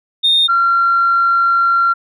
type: tone pair in turn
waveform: sine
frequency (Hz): 3666 / 1373.2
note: A#7 / F6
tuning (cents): -30 / -30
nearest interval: octave + perfect fourth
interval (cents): 1700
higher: first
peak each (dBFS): -8 / -9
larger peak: first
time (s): 0.23-0.48 / 0.48-1.94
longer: second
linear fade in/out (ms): 20
effects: tanh soft clip ceiling -5 dBFS